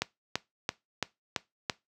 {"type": "click train", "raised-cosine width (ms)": 0.2, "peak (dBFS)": -10, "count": 6, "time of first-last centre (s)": [0.02, 1.698], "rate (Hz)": 2.98, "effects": ["noise-tail reverb RT60 0.2 s tail -20 dB re dry", "high-pass 80 Hz 12 dB/octave"]}